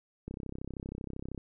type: click train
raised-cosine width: 3 ms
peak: -26 dBFS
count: 37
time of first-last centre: 0.28-1.378 s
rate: 32.8 Hz
effects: none